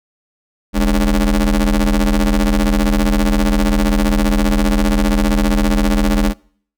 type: ring-modulated tone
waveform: 30% pulse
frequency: 85.7 Hz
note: F2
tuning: 32 cents flat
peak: -6 dBFS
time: 0.73-6.34 s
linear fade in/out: 50 ms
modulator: 121 Hz
effects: noise-tail reverb RT60 0.6 s tail -26 dB re dry